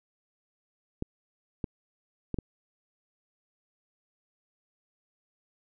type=clicks; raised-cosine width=3 ms; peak=-18 dBFS; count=4; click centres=1.024 / 1.642 / 2.343 / 2.387 s; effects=none